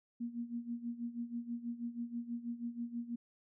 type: tone with tremolo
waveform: sine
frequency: 236.6 Hz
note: A#3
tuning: 26 cents sharp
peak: -35 dBFS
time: 0.2-3.16 s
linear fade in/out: 10 ms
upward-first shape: sine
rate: 6.2 Hz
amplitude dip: 80%
effects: none